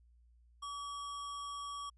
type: tone with sample-and-hold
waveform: sine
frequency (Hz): 1145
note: D6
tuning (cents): -44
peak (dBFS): -40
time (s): 0.62-1.9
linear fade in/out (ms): 10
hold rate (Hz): 4410
effects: added 59 Hz sine -62 dBFS peak until 1.97 s + resampled to 24000 Hz